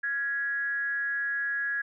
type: tone with frequency modulation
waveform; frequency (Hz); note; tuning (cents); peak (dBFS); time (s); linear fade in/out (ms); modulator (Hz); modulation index
sine; 1666; G#6; +5; -27; 0.03-1.82; 10; 264; 0.37
effects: none